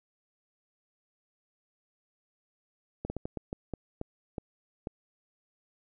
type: slowing click train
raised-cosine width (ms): 2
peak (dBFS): -21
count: 10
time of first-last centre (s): 3.05-4.871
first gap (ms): 50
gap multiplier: 1.33
effects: none